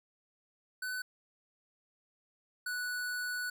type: tone pair in turn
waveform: square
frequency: 1503 / 1478 Hz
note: F#6 / F#6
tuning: +27 / -2 cents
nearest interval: unison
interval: 29 cents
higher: first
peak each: -36 / -35 dBFS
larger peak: second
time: 0.82-1.02 / 2.66-3.5 s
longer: second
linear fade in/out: 5 ms
effects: none